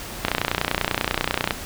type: click train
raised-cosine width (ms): 0.3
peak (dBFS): -3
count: 39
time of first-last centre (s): 0.25-1.508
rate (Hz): 30.2
effects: pink hiss -34 dBFS RMS until 1.65 s